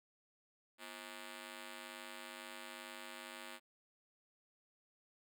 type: ring-modulated tone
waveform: 5% pulse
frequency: 293.7 Hz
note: D4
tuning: in tune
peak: -34 dBFS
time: 0.78-3.6 s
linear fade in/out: 50 ms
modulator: 51.1 Hz
effects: none